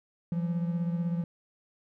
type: beating tone pair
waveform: triangle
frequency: 170 / 186 Hz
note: F3 / F#3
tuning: -46 / +9 cents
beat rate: 16 Hz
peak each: -26 / -34 dBFS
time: 0.32-1.24 s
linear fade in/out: 2 ms
effects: none